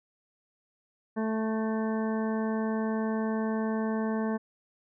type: harmonic tone with a mistuned harmonic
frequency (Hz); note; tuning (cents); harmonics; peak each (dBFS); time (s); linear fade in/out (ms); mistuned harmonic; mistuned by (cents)
220; A3; 0; 1 / 2 / 3 / 4 / 5 / 7 / 8; -28 / -34 / -38 / -40 / -42 / -45 / -46; 1.16-4.38; 20; 8; +18
effects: none